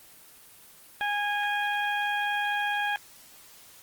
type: harmonic tone with a mistuned harmonic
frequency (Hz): 823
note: G#5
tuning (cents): -16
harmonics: 1 / 2 / 3 / 4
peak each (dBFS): -29 / -29 / -35 / -37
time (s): 1.01-2.96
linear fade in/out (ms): 0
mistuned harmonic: 4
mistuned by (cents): -19
effects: white hiss -52 dBFS RMS until 3.82 s + Opus 24 kbps